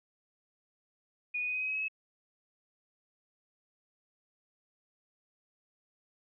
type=tone with pitch steps; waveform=sine; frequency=2459 / 2476 / 2493 / 2511 / 2528 / 2546 / 2563 / 2581 Hz; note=D#7 / D#7 / D#7 / D#7 / D#7 / D#7 / E7 / E7; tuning=-21 / -9 / +3 / +15 / +27 / +39 / -49 / -37 cents; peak=-31 dBFS; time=1.34-1.884 s; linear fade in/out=10 ms; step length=68 ms; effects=none

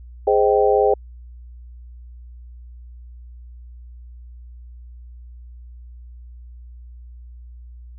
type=chord; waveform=sine; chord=Ab major seventh; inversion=none; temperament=just; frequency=415.3 / 519.1 / 623 / 778.7 Hz; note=Ab4 / C5 / Eb5 / G5; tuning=0 / -14 / +2 / -12 cents; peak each=-16 / -19 / -22 / -20 dBFS; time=0.27-0.94 s; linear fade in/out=5 ms; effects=added 60 Hz sine -37 dBFS peak until 7.98 s

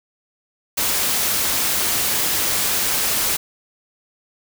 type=noise; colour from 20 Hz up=white; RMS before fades=-20 dBFS; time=0.77-3.37 s; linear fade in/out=10 ms; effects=none

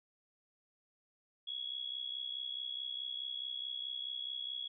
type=tone with amplitude modulation; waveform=sine; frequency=3346 Hz; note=G#7; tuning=12 cents sharp; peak=-35 dBFS; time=1.47-4.68 s; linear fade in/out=10 ms; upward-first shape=sine; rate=64.7 Hz; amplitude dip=75%; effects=none

